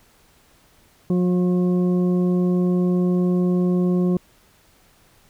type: harmonic tone with a mistuned harmonic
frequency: 180 Hz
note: F#3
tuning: 47 cents flat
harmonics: 1 / 2 / 3 / 4 / 6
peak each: -17 / -23 / -33 / -41 / -41 dBFS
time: 1.1-4.17 s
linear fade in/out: 2 ms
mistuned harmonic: 4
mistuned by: -22 cents
effects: pink hiss -56 dBFS RMS until 5.29 s